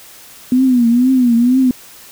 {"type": "tone with vibrato", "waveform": "sine", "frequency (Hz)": 246.9, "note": "B3", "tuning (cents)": 0, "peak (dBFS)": -8, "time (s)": [0.52, 1.71], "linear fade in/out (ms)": 2, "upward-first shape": "triangle", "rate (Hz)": 2.1, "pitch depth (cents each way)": 130, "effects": ["white hiss -39 dBFS RMS until 2.11 s"]}